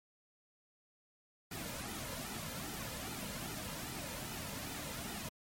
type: noise with flanger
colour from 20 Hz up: pink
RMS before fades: -43 dBFS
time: 1.51-5.29 s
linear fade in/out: 5 ms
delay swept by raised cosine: 1.8 to 2.7 ms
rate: 2.5 Hz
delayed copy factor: -0.65
effects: MP3 64 kbps